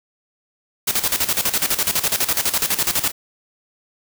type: noise with tremolo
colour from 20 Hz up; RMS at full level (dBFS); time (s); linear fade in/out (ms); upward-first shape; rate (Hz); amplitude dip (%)
white; -18; 0.87-3.12; 10; square; 12; 75
effects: none